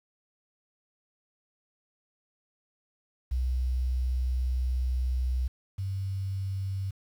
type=tone pair in turn; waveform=sine; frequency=63.1 / 96.54 Hz; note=B1 / G2; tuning=+38 / -26 cents; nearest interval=perfect fifth; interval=736 cents; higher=second; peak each=-25 / -29 dBFS; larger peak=first; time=3.31-5.48 / 5.78-6.91 s; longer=first; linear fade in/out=10 ms; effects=9-bit